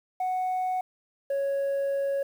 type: tone pair in turn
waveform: sine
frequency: 740 / 554.4 Hz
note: F#5 / C#5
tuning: 0 / 0 cents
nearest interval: perfect fourth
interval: 500 cents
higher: first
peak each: -23 / -22 dBFS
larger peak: second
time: 0.2-0.81 / 1.3-2.23 s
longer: second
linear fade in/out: 5 ms
effects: tanh soft clip ceiling -24 dBFS + 9-bit